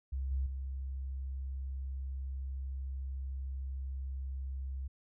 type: tone with level steps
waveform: sine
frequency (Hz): 66.6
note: C2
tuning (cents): +31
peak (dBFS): -33 / -30 / -36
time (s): 0.12-4.88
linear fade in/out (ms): 10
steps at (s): 0.31 / 0.46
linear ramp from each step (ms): 5
effects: none